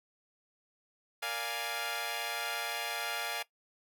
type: chord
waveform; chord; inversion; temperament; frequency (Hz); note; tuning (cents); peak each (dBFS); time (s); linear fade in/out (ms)
10% pulse; Bb dominant seventh; none; equal; 466.2 / 587.3 / 698.5 / 830.6; Bb4 / D5 / F5 / Ab5; 0 / 0 / 0 / 0; -35 / -34 / -30 / -30; 1.22-3.43; 10
effects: noise-tail reverb RT60 0.1 s tail -18 dB re dry